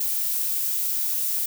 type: noise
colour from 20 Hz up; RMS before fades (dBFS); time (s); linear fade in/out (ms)
violet; -25; 0-1.46; 5
effects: none